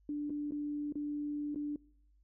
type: tone with dropouts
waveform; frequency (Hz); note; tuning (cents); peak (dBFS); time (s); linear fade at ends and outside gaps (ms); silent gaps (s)
sine; 293.7; D4; 0; -34; 0.09-1.76; 2; 0.297-0.303 / 0.509-0.52 / 0.924-0.955 / 1.546-1.558
effects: noise-tail reverb RT60 0.7 s tail -24 dB re dry + added 50 Hz sine -64 dBFS peak until 2.23 s